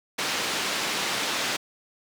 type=band-pass noise; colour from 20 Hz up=white; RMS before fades=-28 dBFS; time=0.18-1.57 s; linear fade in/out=10 ms; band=180 to 4400 Hz; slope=12 dB/octave; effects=none